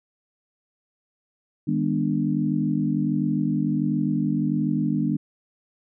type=tone cluster; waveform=sine; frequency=156.2 / 203.2 / 244.6 / 296.2 Hz; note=D#3 / G#3 / B3 / D4; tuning=+7 / -38 / -16 / +15 cents; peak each=-26 dBFS; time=1.67-5.17 s; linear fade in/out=10 ms; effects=none